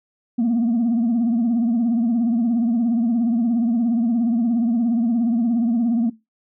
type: tone with vibrato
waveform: sine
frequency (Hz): 233.1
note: A#3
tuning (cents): 0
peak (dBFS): -14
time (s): 0.38-6.1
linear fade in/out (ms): 10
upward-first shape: triangle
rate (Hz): 17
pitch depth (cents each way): 110
effects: noise-tail reverb RT60 0.2 s tail -18 dB re dry + tanh soft clip ceiling -14 dBFS